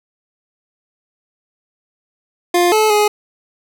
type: tone with pitch steps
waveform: 25% pulse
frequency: 351.5 / 432.1 / 418.8 Hz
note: F4 / A4 / G#4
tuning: +11 / -31 / +15 cents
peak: -7 dBFS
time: 2.54-3.08 s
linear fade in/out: 5 ms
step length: 180 ms
effects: none